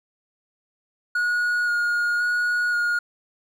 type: tone with vibrato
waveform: triangle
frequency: 1441 Hz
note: F#6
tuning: 46 cents flat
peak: -18 dBFS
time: 1.15-2.99 s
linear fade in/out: 5 ms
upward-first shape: square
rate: 0.95 Hz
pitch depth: 12 cents each way
effects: none